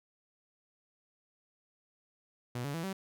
sawtooth tone with pitch steps, 122.4 / 142.23 / 165.28 / 192.07 Hz, B2 / C#3 / E3 / G3, -15 / +45 / +5 / -35 cents, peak -31 dBFS, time 2.55-2.93 s, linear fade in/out 5 ms, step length 95 ms, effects none

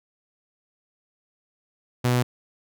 sawtooth tone, 123.47 Hz, B2, in tune, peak -15 dBFS, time 2.04-2.23 s, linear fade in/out 10 ms, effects none

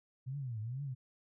sine tone with vibrato, 123.47 Hz, B2, in tune, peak -37 dBFS, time 0.26-0.95 s, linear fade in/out 20 ms, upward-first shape triangle, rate 2.2 Hz, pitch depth 290 cents each way, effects none

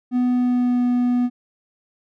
triangle tone with pitch glide, 248.2 to 245.5 Hz, B3 to B3, +9 to -10 cents, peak -14 dBFS, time 0.11-1.3 s, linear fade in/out 50 ms, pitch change -19 cents, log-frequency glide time 0.33-0.85 s, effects none

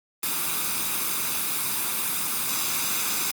white noise with comb filter, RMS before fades -26 dBFS, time 0.23-3.31 s, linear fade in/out 2 ms, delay 0.81 ms, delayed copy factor +0.55, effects high-pass 150 Hz 12 dB/octave + Opus 32 kbps

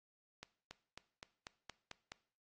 accelerating click train, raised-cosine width 0.2 ms, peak -30 dBFS, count 8, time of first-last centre 0.43-2.119 s, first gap 280 ms, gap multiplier 0.95, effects noise-tail reverb RT60 0.5 s tail -19 dB re dry + AAC 32 kbps

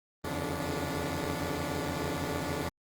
10% pulse tone cluster, 82.1 / 88.7 / 138.1 / 149.1 / 289.7 Hz, E2 / F2 / C#3 / D3 / D4, -6 / +27 / -6 / +27 / -24 cents, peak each -30 dBFS, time 0.24-2.69 s, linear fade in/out 5 ms, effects Opus 24 kbps

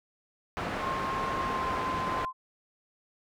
white low-pass noise, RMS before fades -34 dBFS, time 0.57-2.25 s, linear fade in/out 0 ms, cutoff 1300 Hz, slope 12 dB/octave
sine tone with pitch glide, 1065 to 1036.5 Hz, C6 to C6, +30 to -17 cents, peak -31 dBFS, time 0.79-2.33 s, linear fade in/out 50 ms, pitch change -47 cents, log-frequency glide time 1.37-1.77 s
effects none

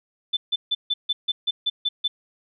sine tone bursts, 3520 Hz, A7, in tune, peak -19 dBFS, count 10, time 0.33-2.08 s, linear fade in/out 10 ms, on 40 ms, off 150 ms, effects none

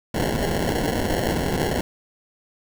violet noise with sample-and-hold, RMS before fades -23 dBFS, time 0.14-1.81 s, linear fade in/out 5 ms, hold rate 1225 Hz, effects none

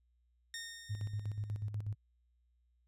15% pulse tone with exponential decay, 1839 Hz, A#6, 24 cents flat, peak -34 dBFS, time 0.54-1.69 s, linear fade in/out 1 ms, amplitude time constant 250 ms
sine tone with tremolo, 104.6 Hz, G#2, 13 cents sharp, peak -34 dBFS, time 0.89-1.95 s, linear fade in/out 20 ms, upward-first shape square, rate 8.2 Hz, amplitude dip 60%
effects added 60 Hz sine -70 dBFS peak until 2.87 s + resampled to 32000 Hz

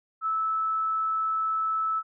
sine tone, 1308 Hz, E6, 14 cents flat, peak -24 dBFS, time 0.21-2.03 s, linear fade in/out 50 ms, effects none

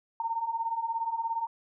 sine beating tone pair, 901 / 918 Hz, A5 / A#5, +41 / -27 cents, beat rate 17 Hz, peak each -34 / -30 dBFS, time 0.2-1.47 s, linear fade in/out 2 ms, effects none

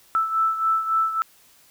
sine beating tone pair, 1318.5 / 1322.1 Hz, E6 / E6, 0 / +5 cents, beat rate 3.6 Hz, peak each -20 / -26 dBFS, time 0.15-1.22 s, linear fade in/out 0 ms, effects white hiss -55 dBFS RMS until 1.7 s

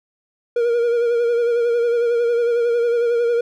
triangle tone with vibrato, 472.4 Hz, A#4, 23 cents sharp, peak -13 dBFS, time 0.56-3.41 s, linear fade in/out 5 ms, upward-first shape sine, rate 11 Hz, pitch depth 36 cents each way, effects none

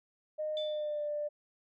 sine tone with pitch glide, 614 to 592.7 Hz, D#5 to D5, -23 to +16 cents, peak -32 dBFS, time 0.38-1.29 s, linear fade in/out 20 ms, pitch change -61 cents, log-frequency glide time 0.6-1.02 s
sine tone with exponential decay, 3520 Hz, A7, in tune, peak -35 dBFS, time 0.57-1.08 s, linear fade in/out 1 ms, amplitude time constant 110 ms
effects tanh soft clip ceiling -24 dBFS

